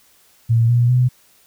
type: tone with pitch steps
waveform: sine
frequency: 115.4 / 120.23 / 125.26 Hz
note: A#2 / B2 / B2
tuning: -17 / -46 / +25 cents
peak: -11 dBFS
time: 0.49-1.09 s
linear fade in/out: 20 ms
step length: 200 ms
effects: white hiss -54 dBFS RMS until 1.46 s